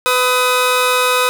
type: tone pair together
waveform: 20% pulse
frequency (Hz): 501 / 1260.3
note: B4 / D#6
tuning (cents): +25 / +22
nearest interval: octave + major third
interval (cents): 1597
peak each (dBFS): -10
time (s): 0.06-1.29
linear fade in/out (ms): 0
effects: none